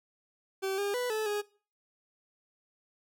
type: tone with pitch steps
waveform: 40% pulse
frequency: 385.6 / 404.1 / 493.8 / 434 / 414.4 Hz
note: G4 / G#4 / B4 / A4 / G#4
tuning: -28 / -47 / 0 / -24 / -4 cents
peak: -29 dBFS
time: 0.62-1.42 s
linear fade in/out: 20 ms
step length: 160 ms
effects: noise-tail reverb RT60 0.4 s tail -21 dB re dry